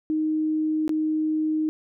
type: tone with dropouts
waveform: sine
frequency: 311.1 Hz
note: D#4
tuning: in tune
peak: -21 dBFS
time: 0.1-1.69 s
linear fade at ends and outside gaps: 0 ms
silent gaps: 0.879-0.893 s
effects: none